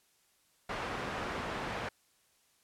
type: low-pass noise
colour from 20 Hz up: white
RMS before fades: -38 dBFS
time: 0.69-1.89 s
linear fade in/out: 5 ms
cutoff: 1500 Hz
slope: 12 dB/octave
effects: white hiss -70 dBFS RMS until 2.63 s + low-pass 12000 Hz 12 dB/octave